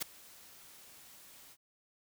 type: noise with ADSR envelope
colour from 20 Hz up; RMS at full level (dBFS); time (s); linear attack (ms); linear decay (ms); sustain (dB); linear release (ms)
white; -33; 0-1.57; 22; 7; -23; 52
effects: none